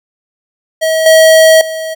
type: tone with level steps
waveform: square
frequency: 640 Hz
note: D#5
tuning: 49 cents sharp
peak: -10 / -3 / -18 dBFS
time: 0.81-1.95 s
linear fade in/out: 20 ms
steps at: 1.06 / 1.61 s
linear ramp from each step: 2 ms
effects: none